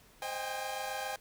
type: chord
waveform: sawtooth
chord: Ab major seventh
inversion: first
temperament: equal with one note detuned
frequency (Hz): 523.3 / 622.3 / 784 / 811.2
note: C5 / Eb5 / G5 / Ab5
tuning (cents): 0 / 0 / 0 / -41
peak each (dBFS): -39 / -40 / -38 / -35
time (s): 0.22-1.16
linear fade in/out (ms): 2
effects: pink hiss -61 dBFS RMS until 1.2 s

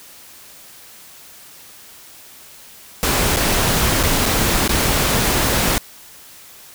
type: noise with dropouts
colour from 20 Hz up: pink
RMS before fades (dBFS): -17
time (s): 3.03-5.78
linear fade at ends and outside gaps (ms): 0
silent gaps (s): 3.362-3.369 / 4.029-4.035 / 4.256-4.261 / 4.677-4.693
effects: white hiss -42 dBFS RMS until 6.74 s

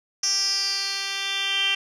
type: tone with band-pass filter sweep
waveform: 10% pulse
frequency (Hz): 392.9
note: G4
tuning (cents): +4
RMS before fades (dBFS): -25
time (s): 0.23-1.75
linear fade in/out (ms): 5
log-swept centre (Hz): 5700 to 3000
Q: 9.5
effects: none

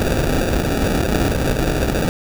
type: noise with sample-and-hold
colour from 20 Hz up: pink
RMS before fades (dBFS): -18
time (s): 0-2.09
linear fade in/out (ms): 0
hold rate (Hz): 1050
effects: none

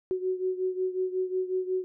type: beating tone pair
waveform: sine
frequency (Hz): 370 / 375.5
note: F#4 / F#4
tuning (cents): 0 / +26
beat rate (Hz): 5.5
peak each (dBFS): -28 / -32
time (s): 0.11-1.84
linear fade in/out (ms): 0
effects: none

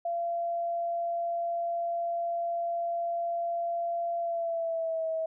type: tone with pitch glide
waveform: sine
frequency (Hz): 684 to 645.6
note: F5 to E5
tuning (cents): -36 to -36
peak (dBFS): -28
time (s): 0.05-5.26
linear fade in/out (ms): 5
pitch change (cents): -100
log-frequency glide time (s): 4.18-5.07
effects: none

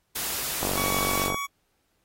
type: noise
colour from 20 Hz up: white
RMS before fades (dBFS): -30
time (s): 0.15-1.25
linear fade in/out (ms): 10
type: click train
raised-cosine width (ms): 1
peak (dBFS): -15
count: 35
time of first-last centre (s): 0.63-1.344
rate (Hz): 47.6
type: tone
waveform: 25% pulse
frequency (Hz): 1126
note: C#6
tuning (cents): +27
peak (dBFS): -25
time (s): 0.76-1.47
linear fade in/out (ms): 20
type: noise with exponential decay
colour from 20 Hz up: white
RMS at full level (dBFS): -27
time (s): 1.25-1.39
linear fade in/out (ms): 2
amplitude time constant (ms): 30
effects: pink hiss -72 dBFS RMS until 2.04 s + AAC 48 kbps

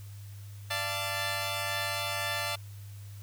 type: chord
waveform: 10% pulse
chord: D minor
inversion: none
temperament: equal with one note detuned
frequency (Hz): 587.3 / 684.9 / 880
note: D5 / F5 / A5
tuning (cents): 0 / -34 / 0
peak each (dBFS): -27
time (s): 0.7-2.56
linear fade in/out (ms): 10
effects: added 101 Hz sine -42 dBFS peak until 3.22 s + white hiss -57 dBFS RMS until 3.22 s

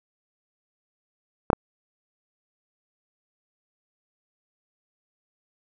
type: clicks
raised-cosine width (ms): 1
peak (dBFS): -3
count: 2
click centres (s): 1.502 / 1.531
effects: none

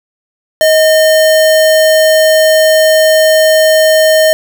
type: tone with sample-and-hold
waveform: sine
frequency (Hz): 630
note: D#5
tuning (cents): +21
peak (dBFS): -4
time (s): 0.61-4.33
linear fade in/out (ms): 0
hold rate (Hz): 2450
effects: none

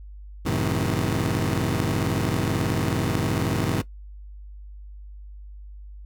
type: chord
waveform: 20% pulse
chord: F# diminished seventh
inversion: none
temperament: just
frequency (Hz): 92.5 / 111 / 133.2 / 159.84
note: F#2 / A2 / C3 / Eb3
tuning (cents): 0 / +16 / +31 / +47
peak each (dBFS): -23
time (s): 0.45-3.82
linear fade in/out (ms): 10
effects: noise-tail reverb RT60 0.1 s tail -17 dB re dry + added 50 Hz sine -38 dBFS peak until 6.05 s

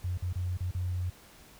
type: tone with dropouts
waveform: sine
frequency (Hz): 90.1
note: F#2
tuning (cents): -45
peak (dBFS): -29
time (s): 0.04-1.1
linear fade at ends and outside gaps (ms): 5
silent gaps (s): 0.176-0.223 / 0.329-0.356 / 0.572-0.605 / 0.711-0.747
effects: pink hiss -55 dBFS RMS until 1.59 s

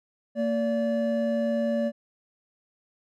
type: tone pair together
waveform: triangle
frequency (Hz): 229.4 / 578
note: A#3 / D5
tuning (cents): -28 / -28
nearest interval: octave + major third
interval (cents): 1600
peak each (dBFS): -24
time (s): 0.35-1.92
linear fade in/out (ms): 50
effects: none

